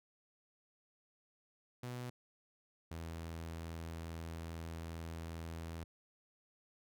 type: tone pair in turn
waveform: sawtooth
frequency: 123.47 / 82.41 Hz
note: B2 / E2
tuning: 0 / 0 cents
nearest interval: perfect fifth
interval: 700 cents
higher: first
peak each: -38 / -39 dBFS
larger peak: first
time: 1.83-2.1 / 2.91-5.84 s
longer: second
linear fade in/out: 5 ms
effects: none